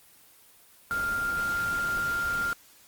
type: tone in noise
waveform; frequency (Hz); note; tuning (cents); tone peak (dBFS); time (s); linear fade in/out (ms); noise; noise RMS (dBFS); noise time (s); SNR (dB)
sine; 1396.9; F6; 0; -26; 0.91-2.53; 0; pink; -39; 0.91-2.53; +10
effects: white hiss -56 dBFS RMS until 2.87 s + Opus 24 kbps